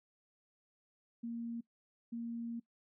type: tone bursts at uneven times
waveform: sine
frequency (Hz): 233.1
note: A#3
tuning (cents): 0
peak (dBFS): -38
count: 2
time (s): 1.23-1.61 / 2.12-2.6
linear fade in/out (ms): 10
effects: noise-tail reverb RT60 0.1 s tail -21 dB re dry